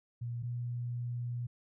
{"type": "tone pair in turn", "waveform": "sine", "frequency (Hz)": [119.1, 120.9], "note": ["A#2", "B2"], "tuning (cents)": [38, -36], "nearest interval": "unison", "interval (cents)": 26, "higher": "second", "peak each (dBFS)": [-35, -34], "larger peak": "second", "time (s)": [[0.21, 0.43], [0.43, 1.47]], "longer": "second", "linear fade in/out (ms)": 10, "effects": []}